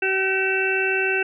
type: harmonic tone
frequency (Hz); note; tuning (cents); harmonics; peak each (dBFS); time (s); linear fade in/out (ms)
381.9; G4; -45; 1 / 2 / 4 / 5 / 6 / 7; -24 / -32 / -24 / -35 / -33 / -23; 0.02-1.23; 5
effects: none